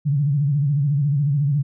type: tone with vibrato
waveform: sine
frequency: 143.1 Hz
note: D3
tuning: 45 cents flat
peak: -16 dBFS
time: 0.05-1.63 s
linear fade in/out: 20 ms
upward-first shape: sine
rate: 14 Hz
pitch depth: 110 cents each way
effects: none